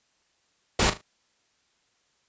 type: noise with echo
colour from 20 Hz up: pink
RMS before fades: -21 dBFS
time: 0.79-0.9 s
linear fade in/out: 5 ms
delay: 38 ms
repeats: 3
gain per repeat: -11 dB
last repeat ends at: 1.014 s
effects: white hiss -69 dBFS RMS until 2.28 s + resampled to 16000 Hz